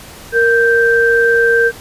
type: tone pair together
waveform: sine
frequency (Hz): 465.7 / 1568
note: A#4 / G6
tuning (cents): -2 / 0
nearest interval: octave + major sixth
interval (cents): 2102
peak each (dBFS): -11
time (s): 0.32-1.72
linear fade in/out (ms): 50
effects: pink hiss -35 dBFS RMS until 1.8 s + resampled to 32000 Hz